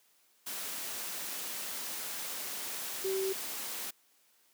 sine tone in noise, 383.8 Hz, G4, 37 cents flat, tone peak -30 dBFS, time 3.04-3.33 s, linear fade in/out 10 ms, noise white, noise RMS -39 dBFS, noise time 0.46-3.91 s, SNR +6 dB, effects white hiss -68 dBFS RMS until 4.53 s + high-pass 200 Hz 12 dB/octave

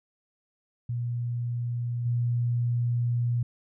sine tone with level steps, 120 Hz, B2, 49 cents flat, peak -27 / -23 dBFS, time 0.89-3.43 s, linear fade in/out 5 ms, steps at 2.05 s, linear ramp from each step 10 ms, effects none

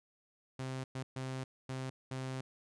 sawtooth tone bursts at uneven times, 130.9 Hz, C3, 1 cent sharp, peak -34 dBFS, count 5, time 0.59-0.84 / 0.95-1.03 / 1.16-1.44 / 1.69-1.9 / 2.11-2.41 s, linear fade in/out 5 ms, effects resampled to 22050 Hz

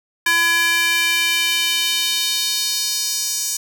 square tone with high-pass filter sweep, 336.8 Hz, E4, 37 cents sharp, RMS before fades -19 dBFS, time 0.26-3.57 s, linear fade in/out 5 ms, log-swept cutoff 1600 to 6300 Hz, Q 2.1, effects none

